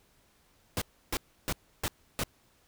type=noise bursts; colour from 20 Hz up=pink; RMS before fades=-31 dBFS; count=5; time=0.77-2.235 s; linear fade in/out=0 ms; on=45 ms; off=310 ms; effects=pink hiss -66 dBFS RMS until 2.67 s